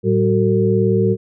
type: tone cluster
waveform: sine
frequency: 111.7 / 191.7 / 374.9 / 452.4 Hz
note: A2 / G3 / F#4 / A4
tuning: +27 / -38 / +23 / +48 cents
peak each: -18 dBFS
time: 0.03-1.17 s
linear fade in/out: 50 ms
effects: none